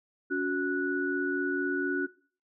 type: tone cluster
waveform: sine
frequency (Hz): 281.4 / 365.6 / 1473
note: C#4 / F#4 / F#6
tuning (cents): +26 / -21 / -8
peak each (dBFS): -31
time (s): 0.3-2.07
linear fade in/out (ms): 20
effects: noise-tail reverb RT60 0.4 s tail -18 dB re dry